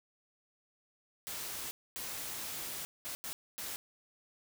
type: noise bursts at uneven times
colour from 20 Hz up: white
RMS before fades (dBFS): -41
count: 5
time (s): 1.27-1.71 / 1.96-2.85 / 3.05-3.15 / 3.24-3.33 / 3.58-3.76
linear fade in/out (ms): 0
effects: none